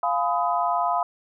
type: chord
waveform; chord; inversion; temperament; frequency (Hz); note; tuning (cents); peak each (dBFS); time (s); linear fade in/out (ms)
sine; F half-diminished seventh; none; just; 698.5 / 838.1 / 1005.8 / 1257.2; F5 / Ab5 / Cb6 / Eb6; 0 / +16 / +31 / +18; -24 / -29 / -25 / -28; 0.03-1.03; 2
effects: none